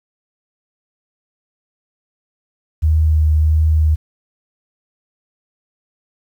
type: tone with vibrato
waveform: sine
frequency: 77.78 Hz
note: D#2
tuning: in tune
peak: -10 dBFS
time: 2.82-3.96 s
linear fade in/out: 20 ms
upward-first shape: triangle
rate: 1.5 Hz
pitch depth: 20 cents each way
effects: 8-bit